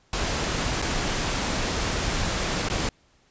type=noise with dropouts; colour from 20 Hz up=pink; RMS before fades=-26 dBFS; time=0.13-2.89 s; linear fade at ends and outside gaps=2 ms; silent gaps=0.818-0.823 / 2.687-2.699 s; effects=pink hiss -62 dBFS RMS until 3.3 s + resampled to 16000 Hz